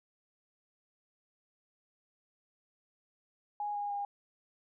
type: tone with pitch steps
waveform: sine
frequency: 828 / 819 / 810 Hz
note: G#5 / G#5 / G#5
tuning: -5 / -24 / -43 cents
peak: -33 dBFS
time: 3.6-4.05 s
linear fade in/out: 2 ms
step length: 150 ms
effects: none